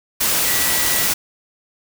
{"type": "tone in noise", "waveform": "sine", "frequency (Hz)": 1946, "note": "B6", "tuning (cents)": -26, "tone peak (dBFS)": -27, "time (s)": [0.45, 1.07], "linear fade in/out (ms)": 10, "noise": "white", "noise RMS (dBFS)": -18, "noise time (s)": [0.2, 1.14], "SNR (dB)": -12, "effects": []}